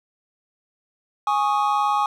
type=chord; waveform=triangle; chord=Ab suspended fourth; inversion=none; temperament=just; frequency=830.6 / 1107.5 / 1245.9 Hz; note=Ab5 / Db6 / Eb6; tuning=0 / -2 / +2 cents; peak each=-19 / -21 / -23 dBFS; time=1.27-2.06 s; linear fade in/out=2 ms; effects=none